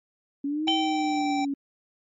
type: exponential two-way sweep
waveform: sine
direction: up then down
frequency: 277.2 to 323.4 to 277.2 Hz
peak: -25 dBFS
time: 0.44-1.54 s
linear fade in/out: 5 ms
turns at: 0.69 s
type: tone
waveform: square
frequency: 777 Hz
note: G5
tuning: 16 cents flat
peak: -27 dBFS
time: 0.67-1.45 s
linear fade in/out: 5 ms
type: tone with exponential decay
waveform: sine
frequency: 3080 Hz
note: G7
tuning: 31 cents flat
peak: -20 dBFS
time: 0.68-1.19 s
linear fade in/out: 0 ms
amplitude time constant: 110 ms
effects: MP3 32 kbps

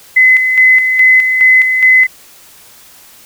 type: tone with tremolo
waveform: sine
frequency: 2032 Hz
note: B6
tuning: 49 cents sharp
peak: -3 dBFS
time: 0.16-2.07 s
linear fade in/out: 10 ms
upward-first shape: square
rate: 2.4 Hz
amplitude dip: 50%
effects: white hiss -40 dBFS RMS until 3.25 s

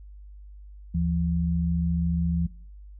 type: tone pair together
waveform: sine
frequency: 75.73 / 170 Hz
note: D#2 / F3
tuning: -46 / -46 cents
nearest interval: octave + major second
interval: 1400 cents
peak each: -26 / -24 dBFS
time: 0.94-2.47 s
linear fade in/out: 10 ms
effects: noise-tail reverb RT60 0.5 s tail -22 dB re dry + added 50 Hz sine -42 dBFS peak until 2.99 s

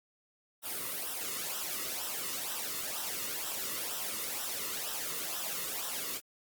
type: noise with flanger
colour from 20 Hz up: white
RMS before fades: -37 dBFS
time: 0.62-6.21 s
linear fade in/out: 50 ms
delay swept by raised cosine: 0.44 to 1.29 ms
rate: 2.1 Hz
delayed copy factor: -0.65
effects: Opus 32 kbps

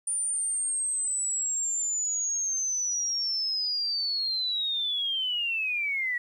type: linear sweep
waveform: sine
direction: down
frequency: 9300 to 1912 Hz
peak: -26 dBFS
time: 0.07-6.18 s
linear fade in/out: 5 ms
effects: 10-bit

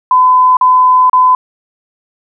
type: tone with dropouts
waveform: sine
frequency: 1012 Hz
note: B5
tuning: 42 cents sharp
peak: -4 dBFS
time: 0.11-1.35 s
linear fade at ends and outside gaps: 2 ms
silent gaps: 0.569-0.611 / 1.097-1.131 s
effects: none

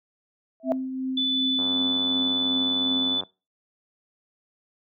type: tone with exponential growth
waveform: sine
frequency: 654 Hz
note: E5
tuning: 14 cents flat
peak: -16 dBFS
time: 0.6-0.72 s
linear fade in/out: 0 ms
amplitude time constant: 26 ms
type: tone with tremolo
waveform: sine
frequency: 261 Hz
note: C4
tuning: 4 cents flat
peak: -24 dBFS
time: 0.63-3.19 s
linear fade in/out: 50 ms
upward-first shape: triangle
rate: 2.7 Hz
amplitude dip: 45%
type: tone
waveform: sine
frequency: 3489 Hz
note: A7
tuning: 15 cents flat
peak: -22 dBFS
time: 1.17-3.21 s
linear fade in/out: 5 ms
type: click train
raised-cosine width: 1 ms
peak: -23 dBFS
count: 155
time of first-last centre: 1.59-3.235 s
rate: 93.6 Hz
effects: noise-tail reverb RT60 0.3 s tail -23 dB re dry + high-pass 150 Hz 12 dB/octave

